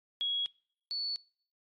sine tone pair in turn, 3322 / 4444 Hz, G#7 / C#8, 0 / +4 cents, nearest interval perfect fourth, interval 504 cents, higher second, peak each -29 / -32 dBFS, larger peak first, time 0.21-0.46 / 0.91-1.16 s, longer neither, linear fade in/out 0 ms, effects noise-tail reverb RT60 0.6 s tail -25 dB re dry + MP3 64 kbps

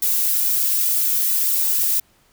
violet noise with flanger, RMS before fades -19 dBFS, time 0.02-2 s, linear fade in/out 5 ms, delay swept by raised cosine 2 to 2.74 ms, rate 2.3 Hz, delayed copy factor +0.75, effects pink hiss -58 dBFS RMS until 2.32 s

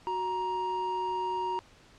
triangle tone pair together, 369.9 / 939.7 Hz, F#4 / A#5, 0 / +14 cents, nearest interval octave + major third, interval 1614 cents, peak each -34 / -28 dBFS, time 0.07-1.59 s, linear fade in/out 0 ms, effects pink hiss -57 dBFS RMS until 1.98 s + low-pass 6000 Hz 12 dB/octave

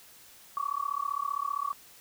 sine tone with amplitude modulation, 1135 Hz, C#6, 41 cents sharp, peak -25 dBFS, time 0.57-1.73 s, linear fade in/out 0 ms, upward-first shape sine, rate 35.3 Hz, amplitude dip 100%, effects white hiss -54 dBFS RMS until 2 s

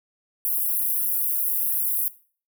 pink high-pass noise, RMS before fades -24 dBFS, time 0.45-2.08 s, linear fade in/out 0 ms, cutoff 11000 Hz, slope 48 dB/octave, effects noise-tail reverb RT60 0.4 s tail -17 dB re dry

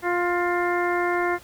harmonic tone with a mistuned harmonic, 351.4 Hz, F4, 11 cents sharp, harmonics 1 / 2 / 3 / 4 / 5 / 6, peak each -24 / -27 / -29 / -30 / -31 / -32 dBFS, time 0.02-1.39 s, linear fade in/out 50 ms, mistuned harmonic 5, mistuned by +18 cents, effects pink hiss -49 dBFS RMS until 1.43 s

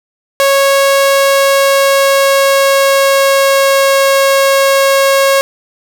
sawtooth tone with pitch glide, 551 to 546.9 Hz, C#5 to C#5, -11 to -23 cents, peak -3 dBFS, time 0.4-5.41 s, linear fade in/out 0 ms, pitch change -12 cents, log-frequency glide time 1-4.04 s, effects none

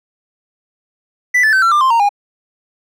triangle tone with pitch steps, 1982 / 1745.5 / 1537.2 / 1353.7 / 1192.2 / 1049.9 / 924.6 / 814.3 Hz, B6 / A6 / G6 / E6 / D6 / C6 / A#5 / G#5, +6 / -14 / -34 / +46 / +26 / +6 / -14 / -34 cents, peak -7 dBFS, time 1.34-2.092 s, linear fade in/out 10 ms, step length 94 ms, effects none

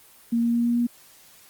sine tone with pitch steps, 233.1 / 234.6 / 236.1 / 237.6 / 239.1 Hz, A#3 / A#3 / A#3 / A#3 / A#3, 0 / +11 / +22 / +33 / +44 cents, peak -19 dBFS, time 0.32-0.87 s, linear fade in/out 10 ms, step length 110 ms, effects white hiss -52 dBFS RMS until 1.49 s + Opus 24 kbps

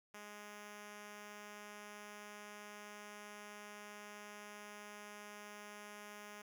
5% pulse tone, 207.7 Hz, G#3, in tune, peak -39 dBFS, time 0.14-6.42 s, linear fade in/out 5 ms, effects none

